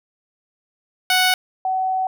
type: tone pair in turn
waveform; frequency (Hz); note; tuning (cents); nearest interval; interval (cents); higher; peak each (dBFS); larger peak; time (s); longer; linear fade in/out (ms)
10% pulse / sine; 740 / 753.4; F#5 / F#5; 0 / +31; unison; 31; second; -6 / -18; first; 1.1-1.34 / 1.65-2.07; second; 2
effects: none

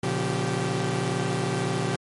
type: tone cluster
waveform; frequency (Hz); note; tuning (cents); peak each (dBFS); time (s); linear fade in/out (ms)
sawtooth; 119.7 / 141.7 / 175.1 / 388.3; A#2 / C#3 / F3 / G4; +46 / +38 / +5 / -16; -26; 0.03-1.96; 5
effects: MP3 48 kbps

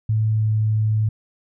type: tone with pitch glide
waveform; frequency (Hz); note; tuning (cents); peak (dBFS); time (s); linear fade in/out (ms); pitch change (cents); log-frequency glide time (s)
sine; 109.2 to 108.38; A2 to A2; -13 to -26; -16; 0.09-1.09; 5; -13; 0.32-0.47
effects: none

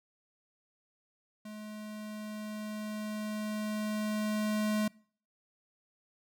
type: tone with level ramp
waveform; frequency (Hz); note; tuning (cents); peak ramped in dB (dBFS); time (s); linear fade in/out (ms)
square; 212.9; G#3; +43; -43 to -28; 1.45-4.88; 5
effects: noise-tail reverb RT60 0.5 s tail -25 dB re dry

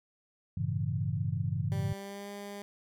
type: chord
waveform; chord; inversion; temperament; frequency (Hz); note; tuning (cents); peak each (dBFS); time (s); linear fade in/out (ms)
sine; G diminished seventh; none; equal with one note detuned; 98 / 113.55 / 138.59 / 164.81; G2 / Bb2 / Db3 / Fb3; 0 / -45 / 0 / 0; -34 / -35 / -34 / -36; 0.57-1.93; 5
type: tone with pitch glide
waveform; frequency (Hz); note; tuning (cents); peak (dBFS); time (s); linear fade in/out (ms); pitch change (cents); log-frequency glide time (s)
15% pulse; 196 to 202.3; G3 to G#3; 0 to -45; -34; 1.72-2.62; 0; +55; 1.9-2.3
effects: none

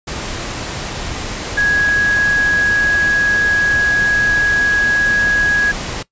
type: tone in noise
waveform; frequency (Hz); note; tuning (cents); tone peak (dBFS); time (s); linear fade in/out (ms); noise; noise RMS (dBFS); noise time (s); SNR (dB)
sine; 1661.2; G#6; 0; -11; 1.57-5.72; 10; pink; -24; 0.07-6.03; +10
effects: noise-tail reverb RT60 0.1 s tail -19 dB re dry + resampled to 16000 Hz

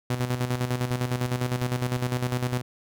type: tone with tremolo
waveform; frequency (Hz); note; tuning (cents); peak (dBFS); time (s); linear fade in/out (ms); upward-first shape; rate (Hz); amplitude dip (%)
sawtooth; 124.4; B2; +13; -19; 0.1-2.62; 5; square; 9.9; 60
effects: none

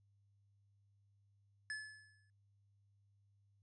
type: tone with exponential decay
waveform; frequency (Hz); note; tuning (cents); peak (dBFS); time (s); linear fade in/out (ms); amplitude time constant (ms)
square; 1723; A6; -37; -40; 1.7-2.3; 1; 130
effects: added 100 Hz sine -70 dBFS peak until 3.62 s + resampled to 22050 Hz

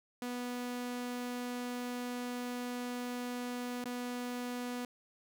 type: tone with dropouts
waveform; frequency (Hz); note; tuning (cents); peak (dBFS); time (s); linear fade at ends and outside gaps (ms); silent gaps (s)
sawtooth; 245.6; B3; -9; -33; 0.22-4.85; 2; 3.842-3.856
effects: none

